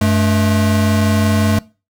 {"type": "tone pair together", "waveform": "square", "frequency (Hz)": [96, 215.5], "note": ["G2", "A3"], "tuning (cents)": [-36, -36], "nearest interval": "octave + major second", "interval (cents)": 1400, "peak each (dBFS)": -15, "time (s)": [0.01, 1.59], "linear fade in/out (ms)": 5, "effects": ["noise-tail reverb RT60 0.3 s tail -21 dB re dry"]}